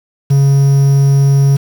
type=tone with quantisation; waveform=triangle; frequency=138.59 Hz; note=C#3; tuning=in tune; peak=-4 dBFS; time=0.3-1.57 s; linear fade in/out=10 ms; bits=5; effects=none